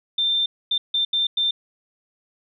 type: tone bursts at uneven times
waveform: sine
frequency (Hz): 3581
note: A7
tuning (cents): +30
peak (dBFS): -18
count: 5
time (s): 0.18-0.46 / 0.71-0.78 / 0.94-1.05 / 1.13-1.27 / 1.37-1.51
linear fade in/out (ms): 5
effects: none